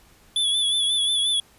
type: tone with vibrato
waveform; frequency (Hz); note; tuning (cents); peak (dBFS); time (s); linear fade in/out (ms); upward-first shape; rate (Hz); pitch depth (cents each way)
square; 3437; A7; -41; -20; 0.36-1.4; 2; sine; 5.6; 50
effects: pink hiss -55 dBFS RMS until 1.58 s + resampled to 32000 Hz